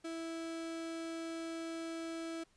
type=tone; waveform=35% pulse; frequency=328.8 Hz; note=E4; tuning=4 cents flat; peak=-38 dBFS; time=0.04-2.44 s; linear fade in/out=10 ms; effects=pink hiss -71 dBFS RMS until 2.56 s + resampled to 22050 Hz